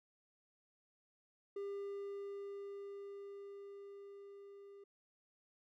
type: tone with level ramp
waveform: triangle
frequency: 400 Hz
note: G4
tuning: 35 cents sharp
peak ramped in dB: -38 to -52 dBFS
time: 1.56-4.84 s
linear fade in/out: 5 ms
effects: none